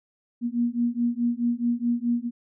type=beating tone pair; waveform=sine; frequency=236 / 240.7 Hz; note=A#3 / B3; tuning=+22 / -44 cents; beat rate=4.7 Hz; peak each=-25 dBFS; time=0.41-2.31 s; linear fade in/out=50 ms; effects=none